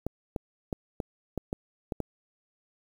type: clicks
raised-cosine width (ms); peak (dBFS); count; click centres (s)
2; -17; 8; 0.066 / 0.362 / 0.728 / 1.002 / 1.377 / 1.529 / 1.922 / 2.003
effects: 8-bit